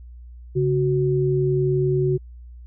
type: tone pair together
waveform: sine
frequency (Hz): 138.79 / 370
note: C#3 / F#4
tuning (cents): +2 / 0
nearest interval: octave + perfect fourth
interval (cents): 1698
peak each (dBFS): -20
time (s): 0.55-2.18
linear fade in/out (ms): 20
effects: added 60 Hz sine -38 dBFS peak until 2.66 s